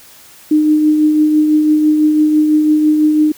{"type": "tone with tremolo", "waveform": "sine", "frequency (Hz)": 305.3, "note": "D#4", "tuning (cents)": -33, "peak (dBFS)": -6, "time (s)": [0.51, 3.32], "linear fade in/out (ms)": 5, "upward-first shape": "triangle", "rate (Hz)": 6, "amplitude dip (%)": 40, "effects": ["white hiss -41 dBFS RMS until 3.37 s"]}